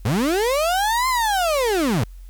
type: linear two-way sweep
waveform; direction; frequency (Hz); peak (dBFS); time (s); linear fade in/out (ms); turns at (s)
35% pulse; up then down; 90.6 to 1053 to 90.6; -16; 0.05-2.04; 5; 1.08
effects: added 44 Hz sine -36 dBFS peak until 2.29 s + white hiss -59 dBFS RMS until 2.29 s